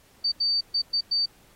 sine tone bursts at uneven times, 4599 Hz, D8, 37 cents flat, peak -21 dBFS, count 5, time 0.24-0.32 / 0.4-0.61 / 0.74-0.82 / 0.93-1.01 / 1.11-1.26 s, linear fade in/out 10 ms, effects pink hiss -58 dBFS RMS until 1.55 s + AAC 48 kbps

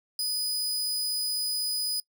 sawtooth tone, 4978 Hz, D#8, in tune, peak -24 dBFS, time 0.19-2 s, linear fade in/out 2 ms, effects noise-tail reverb RT60 0.1 s tail -24 dB re dry

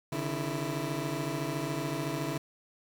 20% pulse tone cluster, 138.1 / 151.9 / 331.5 Hz, C#3 / D#3 / E4, -6 / -41 / +10 cents, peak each -31 dBFS, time 0.12-2.38 s, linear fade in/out 5 ms, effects 9-bit

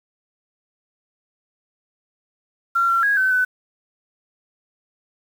sine tone with pitch steps, 1372 / 1363 / 1650 / 1527 / 1504 Hz, F6 / F6 / G#6 / G6 / F#6, -31 / -43 / -12 / -46 / +28 cents, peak -15 dBFS, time 2.75-3.45 s, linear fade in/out 10 ms, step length 140 ms, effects 7-bit

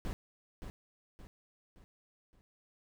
brown noise with echo, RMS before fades -37 dBFS, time 0.05-0.13 s, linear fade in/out 0 ms, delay 570 ms, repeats 4, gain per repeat -7 dB, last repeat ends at 2.41 s, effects none

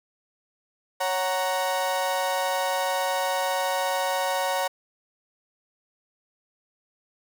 35% pulse chord, F# major, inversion second, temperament equal with one note detuned, 554.4 / 743 / 932.3 Hz, C#5 / F#5 / A#5, 0 / +7 / 0 cents, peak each -26 / -27 / -27 dBFS, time 1-4.68 s, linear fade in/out 10 ms, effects none

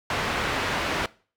white low-pass noise, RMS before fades -27 dBFS, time 0.1-1.06 s, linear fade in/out 2 ms, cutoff 2100 Hz, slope 12 dB/octave, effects noise-tail reverb RT60 0.4 s tail -21 dB re dry

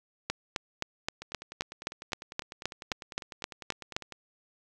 two click trains, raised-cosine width 0.2 ms, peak -12 / -24 dBFS, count 15 / 30, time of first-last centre 0.3-3.965 / 1.22-4.123 s, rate 3.82 / 9.99 Hz, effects none

